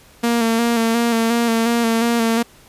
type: tone with vibrato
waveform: sawtooth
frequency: 231.1 Hz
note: A#3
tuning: 15 cents flat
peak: -11 dBFS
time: 0.23-2.43 s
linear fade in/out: 10 ms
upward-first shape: square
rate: 2.8 Hz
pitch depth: 29 cents each way
effects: pink hiss -48 dBFS RMS until 2.68 s + resampled to 32000 Hz